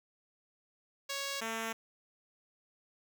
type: tone pair in turn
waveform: 5% pulse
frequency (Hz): 554.4 / 225.2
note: C#5 / A3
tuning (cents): 0 / +40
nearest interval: octave + major third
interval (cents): 1560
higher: first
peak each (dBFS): -24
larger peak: neither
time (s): 1.09-1.41 / 1.41-1.73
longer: neither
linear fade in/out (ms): 10
effects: none